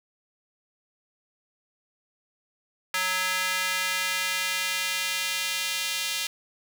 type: tone with high-pass filter sweep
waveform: square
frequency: 185 Hz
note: F#3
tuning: in tune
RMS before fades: -28 dBFS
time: 2.94-6.27 s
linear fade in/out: 2 ms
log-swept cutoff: 1600 to 3000 Hz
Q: 1.3
effects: none